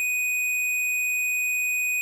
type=tone with hard clipping; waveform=sine; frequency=2489 Hz; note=D#7; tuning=in tune; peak=-24 dBFS; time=0-2.01 s; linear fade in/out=0 ms; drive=13 dB; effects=none